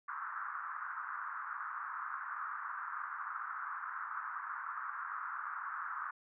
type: band-pass noise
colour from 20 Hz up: pink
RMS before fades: -42 dBFS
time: 0.08-6.11 s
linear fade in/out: 5 ms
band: 1100 to 1500 Hz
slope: 48 dB/octave
effects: none